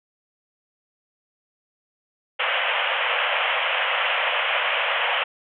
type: band-pass noise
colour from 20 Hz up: white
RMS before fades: -23 dBFS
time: 2.39-5.24 s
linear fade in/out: 10 ms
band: 490 to 3200 Hz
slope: 96 dB/octave
effects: none